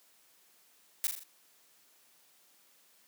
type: noise with echo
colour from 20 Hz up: blue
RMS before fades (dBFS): -30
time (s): 1.04-1.07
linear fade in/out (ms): 0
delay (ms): 41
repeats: 4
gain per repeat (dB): -5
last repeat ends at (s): 1.234
effects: white hiss -65 dBFS RMS until 3.07 s + high-pass 200 Hz 12 dB/octave